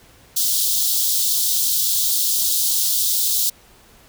white high-pass noise, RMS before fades -19 dBFS, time 0.36-3.5 s, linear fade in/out 10 ms, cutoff 3400 Hz, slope 48 dB/octave, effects pink hiss -50 dBFS RMS until 4.08 s

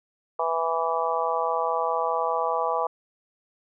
harmonic tone, 164.8 Hz, E3, in tune, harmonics 3 / 4 / 5 / 6 / 7, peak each -29 / -29 / -29 / -29 / -29 dBFS, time 0.39-2.87 s, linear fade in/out 5 ms, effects none

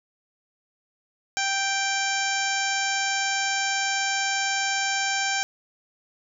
harmonic tone with a mistuned harmonic, 784 Hz, G5, in tune, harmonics 1 / 2 / 3 / 4 / 5 / 6 / 7 / 8 / 9, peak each -29 / -28 / -30 / -34 / -37 / -38 / -33 / -34 / -34 dBFS, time 1.37-5.43 s, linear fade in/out 0 ms, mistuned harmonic 8, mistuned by +18 cents, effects none

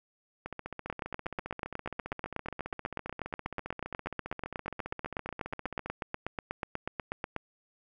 two click trains, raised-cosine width 0.5 ms, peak -18 / -23 dBFS, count 54 / 82, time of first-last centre 0.9-7.363 / 0.46-5.86 s, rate 8.2 / 15 Hz, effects none

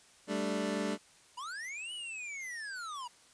25% pulse chord, G suspended second, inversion none, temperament equal, 196 / 220 / 293.7 Hz, G3 / A3 / D4, 0 / 0 / 0 cents, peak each -33 dBFS, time 0.27-0.98 s, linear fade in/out 50 ms
square linear two-way sweep, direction up then down, 932.3 to 2988 to 932.3 Hz, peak -40 dBFS, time 1.37-3.08 s, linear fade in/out 10 ms, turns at 1.93 s
effects white hiss -61 dBFS RMS until 3.33 s + resampled to 22050 Hz

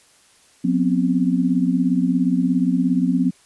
sine tone cluster, 180.2 / 248.3 / 265.4 Hz, F#3 / B3 / C4, -45 / +9 / +25 cents, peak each -20 dBFS, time 0.64-3.31 s, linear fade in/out 10 ms, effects white hiss -54 dBFS RMS until 3.45 s + resampled to 24000 Hz

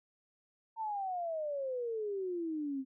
sine exponential sweep, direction down, 913 to 260 Hz, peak -34 dBFS, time 0.76-2.85 s, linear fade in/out 50 ms, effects none

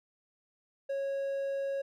triangle tone, 550 Hz, C#5, 14 cents flat, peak -29 dBFS, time 0.89-1.82 s, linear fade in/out 10 ms, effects none

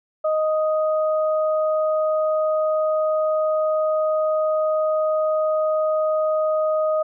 sine tone pair together, 623 / 1246 Hz, D#5 / D#6, +2 / +2 cents, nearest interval octave, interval 1200 cents, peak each -18 / -27 dBFS, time 0.24-7.03 s, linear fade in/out 10 ms, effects none

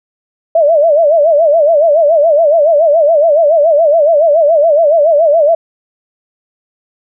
sine tone with vibrato, 622.3 Hz, D#5, in tune, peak -5 dBFS, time 0.55-5.55 s, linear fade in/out 5 ms, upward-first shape sine, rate 7.1 Hz, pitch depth 150 cents each way, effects none

